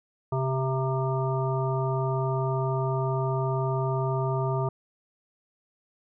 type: harmonic tone with a mistuned harmonic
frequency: 132.5 Hz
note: C3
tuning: 22 cents sharp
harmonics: 1 / 3 / 5 / 7 / 9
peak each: -26 / -31 / -33 / -34 / -36 dBFS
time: 0.32-4.69 s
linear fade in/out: 5 ms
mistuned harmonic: 3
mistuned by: -19 cents
effects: none